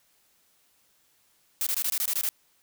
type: noise bursts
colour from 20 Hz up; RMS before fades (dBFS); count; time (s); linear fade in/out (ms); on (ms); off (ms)
blue; -27; 9; 1.61-2.29; 0; 56; 22
effects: white hiss -66 dBFS RMS until 2.62 s